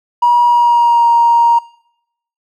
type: tone with pitch glide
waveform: triangle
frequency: 960 to 938.1 Hz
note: B5 to A#5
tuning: -49 to +11 cents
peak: -3 dBFS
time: 0.22-1.59 s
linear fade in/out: 10 ms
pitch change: -40 cents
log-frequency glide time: 0.45-1.07 s
effects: noise-tail reverb RT60 0.8 s tail -26 dB re dry + tanh soft clip ceiling -4 dBFS